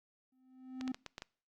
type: tone with exponential growth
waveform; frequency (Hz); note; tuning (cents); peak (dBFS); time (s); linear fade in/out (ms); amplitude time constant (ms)
triangle; 258.2; C4; -23; -31; 0.32-0.92; 5; 130
type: clicks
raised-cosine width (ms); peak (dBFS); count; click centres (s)
0.2; -26; 6; 0.811 / 0.878 / 0.945 / 1.063 / 1.181 / 1.221
effects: noise-tail reverb RT60 0.5 s tail -25 dB re dry + Opus 48 kbps